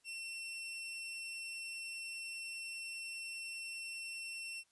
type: tone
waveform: sawtooth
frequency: 2705 Hz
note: E7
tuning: 44 cents sharp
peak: -39 dBFS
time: 0.04-4.64 s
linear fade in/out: 50 ms
effects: white hiss -75 dBFS RMS until 4.71 s + resampled to 24000 Hz